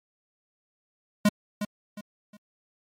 square tone with echo, 207.7 Hz, G#3, in tune, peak -17 dBFS, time 1.25-1.29 s, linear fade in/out 5 ms, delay 360 ms, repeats 3, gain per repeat -10 dB, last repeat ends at 2.37 s, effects MP3 64 kbps

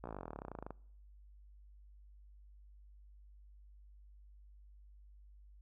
slowing click train, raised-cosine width 1 ms, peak -30 dBFS, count 26, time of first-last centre 0.04-0.706 s, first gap 16 ms, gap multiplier 1.04, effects noise-tail reverb RT60 0.7 s tail -25 dB re dry + added 50 Hz sine -56 dBFS peak until 5.61 s

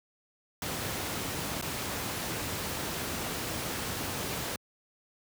pink noise with dropouts, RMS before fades -34 dBFS, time 0.62-4.56 s, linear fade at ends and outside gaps 2 ms, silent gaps 1.614-1.623 s, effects high-pass 80 Hz 12 dB/octave

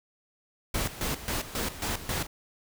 pink noise with tremolo, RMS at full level -30 dBFS, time 0.74-2.27 s, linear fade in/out 5 ms, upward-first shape square, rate 3.7 Hz, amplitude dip 75%, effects none

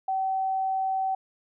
sine tone, 765 Hz, G5, 42 cents flat, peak -24 dBFS, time 0.08-1.15 s, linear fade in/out 5 ms, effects none

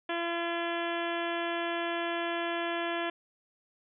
harmonic tone, 340 Hz, F4, 46 cents flat, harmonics 1 / 2 / 3 / 4 / 5 / 6 / 7 / 8 / 9 / 10, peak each -35 / -35 / -39 / -42 / -38 / -45 / -43 / -45 / -44 / -46 dBFS, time 0.09-3.1 s, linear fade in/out 5 ms, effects none

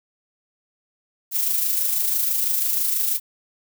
violet noise with amplitude modulation, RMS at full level -20 dBFS, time 1.31-3.2 s, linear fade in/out 50 ms, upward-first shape sine, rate 26.1 Hz, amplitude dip 40%, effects none

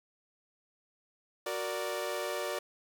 sawtooth chord, Gb augmented, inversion none, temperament equal, 370 / 466.2 / 587.3 Hz, Gb4 / Bb4 / D5, 0 / 0 / 0 cents, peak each -35 / -35 / -32 dBFS, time 1.46-2.59 s, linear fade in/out 5 ms, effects 9-bit

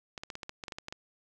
clicks, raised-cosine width 0.2 ms, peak -22 dBFS, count 12, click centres 0.178 / 0.235 / 0.302 / 0.354 / 0.432 / 0.494 / 0.638 / 0.682 / 0.722 / 0.785 / 0.884 / 0.925 s, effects none

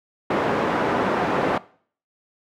pink band-pass noise, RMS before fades -22 dBFS, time 0.3-1.58 s, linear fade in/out 5 ms, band 260 to 1300 Hz, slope 12 dB/octave, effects noise-tail reverb RT60 0.5 s tail -20 dB re dry

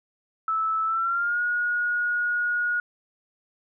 sine tone with pitch glide, 1310 to 1445.2 Hz, E6 to F#6, -11 to -41 cents, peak -22 dBFS, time 0.48-2.8 s, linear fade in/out 2 ms, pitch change +170 cents, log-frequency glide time 0.85-1.41 s, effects none

